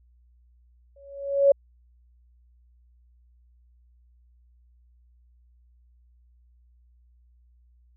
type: tone with exponential growth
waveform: sine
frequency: 558 Hz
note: C#5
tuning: 11 cents sharp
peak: -11 dBFS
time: 0.96-1.52 s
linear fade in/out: 5 ms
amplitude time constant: 120 ms
effects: added 60 Hz sine -56 dBFS peak until 7.96 s